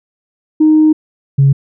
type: tone pair in turn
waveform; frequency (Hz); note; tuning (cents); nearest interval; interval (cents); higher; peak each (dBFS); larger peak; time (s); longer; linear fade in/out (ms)
sine; 310 / 138.09; D#4 / C#3; -6 / -6; octave + major second; 1400; first; -4; neither; 0.6-0.93 / 1.38-1.53; first; 10
effects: tanh soft clip ceiling -1 dBFS